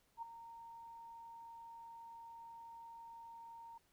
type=tone with ADSR envelope; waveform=sine; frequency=923 Hz; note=A#5; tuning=17 cents flat; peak=-40 dBFS; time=0.17-3.78 s; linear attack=53 ms; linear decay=9 ms; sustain=-11 dB; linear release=6 ms; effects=pink hiss -75 dBFS RMS until 3.92 s